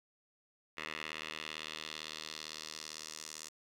10% pulse tone with band-pass filter sweep, 77.78 Hz, D#2, in tune, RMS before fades -45 dBFS, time 0.77-3.49 s, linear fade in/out 10 ms, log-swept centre 2300 to 6600 Hz, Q 1.8, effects 11-bit

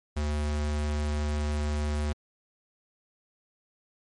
square tone, 74.5 Hz, D2, 25 cents sharp, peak -27 dBFS, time 0.16-2.13 s, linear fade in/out 10 ms, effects MP3 48 kbps

